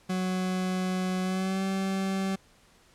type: tone with pitch glide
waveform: 40% pulse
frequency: 185 to 192.41 Hz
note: F#3 to G3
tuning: 0 to -32 cents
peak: -26 dBFS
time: 0.09-2.36 s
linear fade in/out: 10 ms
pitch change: +68 cents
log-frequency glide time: 1.22-1.63 s
effects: pink hiss -60 dBFS RMS until 2.94 s + low-pass 10000 Hz 12 dB/octave